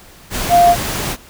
sine tone in noise, 698.5 Hz, F5, in tune, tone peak -6 dBFS, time 0.49-0.76 s, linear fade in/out 50 ms, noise pink, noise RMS -21 dBFS, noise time 0.3-1.17 s, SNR +12 dB, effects pink hiss -42 dBFS RMS until 1.29 s

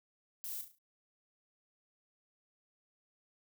violet noise with echo, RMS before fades -42 dBFS, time 0.44-0.61 s, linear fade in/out 0 ms, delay 35 ms, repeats 5, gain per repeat -7 dB, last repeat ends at 0.785 s, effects none

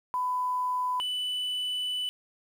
sine / triangle tone pair in turn, 1000 / 2987 Hz, B5 / F#7, +21 / +16 cents, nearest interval octave + perfect fifth, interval 1895 cents, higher second, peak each -26 / -27 dBFS, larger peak first, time 0.14-1 / 1-2.09 s, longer second, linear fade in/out 0 ms, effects 9-bit

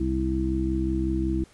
harmonic tone, 65.41 Hz, C2, in tune, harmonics 1 / 2 / 3 / 4 / 5, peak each -27 / -34 / -31 / -37 / -26 dBFS, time 0-1.44 s, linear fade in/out 5 ms, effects pink hiss -56 dBFS RMS until 1.53 s + resampled to 24000 Hz

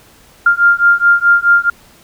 sine beating tone pair, 1396.9 / 1401.6 Hz, F6 / F6, 0 / +6 cents, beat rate 4.7 Hz, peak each -10 dBFS, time 0.46-1.7 s, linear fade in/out 5 ms, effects pink hiss -45 dBFS RMS until 2.03 s

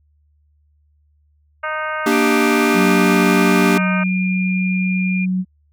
harmonic tone, 309.6 Hz, D#4, 9 cents flat, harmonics 2 / 3 / 4 / 5 / 6 / 7 / 8 / 9, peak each -27 / -30 / -25 / -25 / -36 / -32 / -40 / -39 dBFS, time 1.63-4.04 s, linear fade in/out 10 ms
square chord, G minor, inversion first, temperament equal, 233.1 / 293.7 / 392 Hz, Bb3 / D4 / G4, 0 / 0 / 0 cents, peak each -19 dBFS, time 2.06-3.78 s, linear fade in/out 5 ms
sine tone with pitch glide, 2368 to 2404 Hz, D7 to D7, +14 to +40 cents, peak -23 dBFS, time 2.11-5.26 s, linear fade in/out 20 ms, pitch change +26 cents, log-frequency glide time 2.57-2.77 s
sine tone, 185 Hz, F#3, in tune, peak -16 dBFS, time 2.73-5.45 s, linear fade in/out 50 ms
effects added 74 Hz sine -55 dBFS peak until 5.72 s

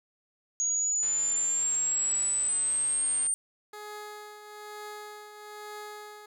sine exponential sweep, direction up, 6670 to 8820 Hz, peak -25 dBFS, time 0.6-3.34 s, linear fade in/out 0 ms
click train, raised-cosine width 0.2 ms, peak -29 dBFS, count 330, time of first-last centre 1.03-3.268 s, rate 147 Hz
15% pulse tone with tremolo, 420 Hz, G#4, 19 cents sharp, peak -32 dBFS, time 3.73-6.26 s, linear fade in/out 5 ms, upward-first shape triangle, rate 1.1 Hz, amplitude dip 60%
effects none

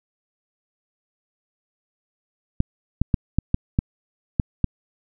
clicks, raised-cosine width 5 ms, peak -5 dBFS, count 8, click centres 2.604 / 3.016 / 3.142 / 3.386 / 3.544 / 3.789 / 4.398 / 4.643 s, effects none

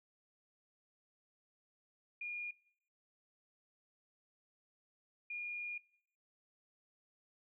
sine tone bursts at uneven times, 2427 Hz, D#7, 44 cents flat, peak -40 dBFS, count 2, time 2.21-2.51 / 5.3-5.78 s, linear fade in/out 5 ms, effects noise-tail reverb RT60 0.6 s tail -20 dB re dry

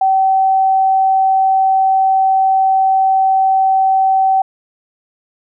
sine tone, 767 Hz, G5, 38 cents flat, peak -9 dBFS, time 0.01-4.42 s, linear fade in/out 5 ms, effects none

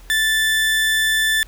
30% pulse tone, 1760 Hz, A6, in tune, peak -13 dBFS, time 0.1-1.43 s, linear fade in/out 0 ms, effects added 42 Hz sine -39 dBFS peak until 1.47 s + pink hiss -49 dBFS RMS until 1.47 s

